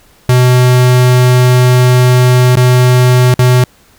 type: tone with dropouts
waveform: square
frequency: 125.5 Hz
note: B2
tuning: 28 cents sharp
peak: -5 dBFS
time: 0.29-3.64 s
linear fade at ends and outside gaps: 2 ms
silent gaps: 2.556-2.569 / 3.341-3.391 s
effects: pink hiss -46 dBFS RMS until 3.98 s